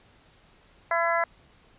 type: harmonic tone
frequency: 336.7 Hz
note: E4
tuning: 37 cents sharp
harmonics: 2 / 3 / 4 / 5 / 6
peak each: -26 / -28 / -29 / -30 / -31 dBFS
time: 0.91-1.24 s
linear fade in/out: 2 ms
effects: pink hiss -58 dBFS RMS until 1.78 s + resampled to 8000 Hz